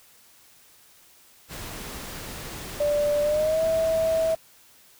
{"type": "noise", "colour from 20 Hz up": "pink", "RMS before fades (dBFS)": -37, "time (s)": [1.48, 4.37], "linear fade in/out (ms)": 50}
{"type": "tone with pitch glide", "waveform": "sine", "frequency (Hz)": [587.3, 647.9], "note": ["D5", "E5"], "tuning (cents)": [0, -30], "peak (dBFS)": -20, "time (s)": [2.8, 4.35], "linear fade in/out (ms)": 5, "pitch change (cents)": 170, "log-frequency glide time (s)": [3.22, 3.63]}
{"effects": ["white hiss -55 dBFS RMS until 4.99 s"]}